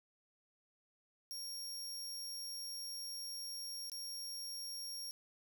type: tone with dropouts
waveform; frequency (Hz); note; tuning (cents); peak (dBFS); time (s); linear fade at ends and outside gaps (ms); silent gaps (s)
sawtooth; 5570; F8; -5; -40; 1.31-5.11; 0; 3.898-3.918
effects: 11-bit